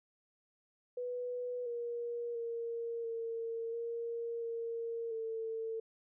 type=tone with pitch steps; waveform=sine; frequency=492.6 / 474.1 / 464.8 / 457.7 / 465.7 / 461.6 / 448.6 Hz; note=B4 / A#4 / A#4 / A#4 / A#4 / A#4 / A4; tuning=-5 / +29 / -5 / -32 / -2 / -17 / +34 cents; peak=-36 dBFS; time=0.97-5.8 s; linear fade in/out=5 ms; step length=690 ms; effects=none